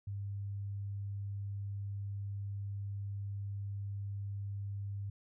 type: tone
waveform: sine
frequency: 100 Hz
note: G2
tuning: 35 cents sharp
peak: -37 dBFS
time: 0.07-5.1 s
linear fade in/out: 5 ms
effects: none